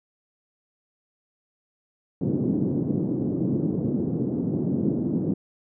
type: band-pass noise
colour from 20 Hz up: white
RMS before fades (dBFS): -25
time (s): 2.21-5.34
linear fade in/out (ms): 5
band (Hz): 130 to 320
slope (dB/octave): 24
effects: none